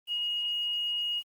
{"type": "tone with quantisation", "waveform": "sine", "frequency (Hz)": 2876, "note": "F#7", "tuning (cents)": -50, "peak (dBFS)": -28, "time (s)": [0.07, 1.23], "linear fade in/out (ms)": 50, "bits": 9, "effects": ["Opus 32 kbps"]}